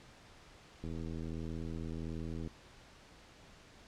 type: click train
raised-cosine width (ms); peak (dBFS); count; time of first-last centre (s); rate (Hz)
3; -30; 134; 0.84-2.474; 81.4
effects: pink hiss -58 dBFS RMS until 3.87 s + low-pass 6000 Hz 12 dB/octave